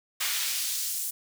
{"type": "noise with high-pass filter sweep", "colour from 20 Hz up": "pink", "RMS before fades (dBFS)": -30, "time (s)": [0.2, 1.11], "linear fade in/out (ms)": 10, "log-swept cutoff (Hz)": [1800, 8900], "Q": 0.8, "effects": []}